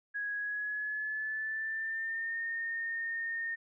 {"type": "tone with pitch glide", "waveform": "sine", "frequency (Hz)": [1661.2, 1832.6], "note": ["G#6", "A#6"], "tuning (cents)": [0, -30], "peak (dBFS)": -33, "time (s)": [0.14, 3.56], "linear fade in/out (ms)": 20, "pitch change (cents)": 170, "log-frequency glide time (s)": [0.36, 2.38], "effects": []}